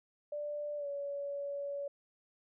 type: tone with pitch glide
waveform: sine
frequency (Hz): 589 to 566.3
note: D5 to C#5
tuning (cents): +5 to +37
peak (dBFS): -36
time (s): 0.32-1.88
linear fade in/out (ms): 5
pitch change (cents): -68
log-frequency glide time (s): 0.77-0.87
effects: none